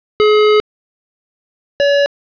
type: tone pair in turn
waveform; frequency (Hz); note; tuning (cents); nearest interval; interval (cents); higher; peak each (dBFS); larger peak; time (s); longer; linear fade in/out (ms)
square; 423.9 / 568.1; G#4 / C#5; +35 / +42; perfect fourth; 507; second; -8 / -10; first; 0.2-0.6 / 1.8-2.06; first; 0
effects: resampled to 11025 Hz + 8-bit